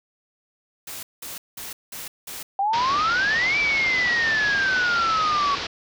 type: noise bursts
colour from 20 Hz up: white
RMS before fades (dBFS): -35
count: 5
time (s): 0.87-2.43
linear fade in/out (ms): 5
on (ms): 160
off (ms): 190
type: exponential two-way sweep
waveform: sine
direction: up then down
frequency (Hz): 771 to 2349 to 1115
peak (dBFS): -19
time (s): 2.59-5.55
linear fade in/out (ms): 2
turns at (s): 3.58
type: low-pass noise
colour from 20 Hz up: white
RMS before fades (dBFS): -30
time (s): 2.73-5.67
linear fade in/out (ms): 5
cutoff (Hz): 5200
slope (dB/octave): 48
effects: none